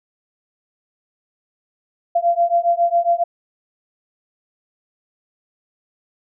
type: beating tone pair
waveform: sine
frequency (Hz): 684 / 691.3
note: F5 / F5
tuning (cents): -36 / -18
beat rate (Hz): 7.3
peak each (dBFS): -17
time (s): 2.15-3.24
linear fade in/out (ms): 10
effects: none